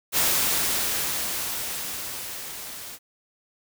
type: noise with level ramp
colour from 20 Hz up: white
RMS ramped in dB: -21 to -39 dBFS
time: 0.12-2.99 s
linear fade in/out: 50 ms
effects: none